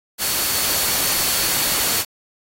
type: tone in noise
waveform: sine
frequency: 4435 Hz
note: C#8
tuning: in tune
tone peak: -29 dBFS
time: 0.18-2.05 s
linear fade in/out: 50 ms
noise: white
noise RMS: -20 dBFS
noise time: 0.18-2.05 s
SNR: -12 dB
effects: AAC 48 kbps